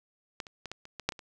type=clicks; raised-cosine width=0.2 ms; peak=-18 / -29 / -22 / -21 / -30 / -22 / -9 / -25 / -28 dBFS; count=9; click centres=0.402 / 0.468 / 0.657 / 0.716 / 0.854 / 0.997 / 1.09 / 1.122 / 1.192 s; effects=none